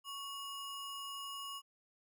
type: ring-modulated tone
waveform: square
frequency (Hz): 1997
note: B6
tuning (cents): +19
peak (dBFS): -40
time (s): 0.04-1.62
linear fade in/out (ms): 50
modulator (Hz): 884
effects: none